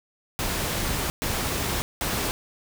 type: noise bursts at uneven times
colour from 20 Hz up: pink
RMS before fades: -27 dBFS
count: 3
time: 0.39-1.1 / 1.22-1.82 / 2.01-2.31 s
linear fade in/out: 0 ms
effects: none